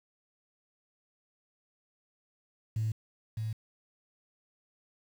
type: tone with echo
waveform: sine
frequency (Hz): 110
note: A2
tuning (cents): 0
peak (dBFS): -27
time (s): 2.76-2.92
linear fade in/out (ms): 5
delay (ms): 610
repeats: 1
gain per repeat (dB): -4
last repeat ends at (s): 3.53
effects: tanh soft clip ceiling -24 dBFS + 9-bit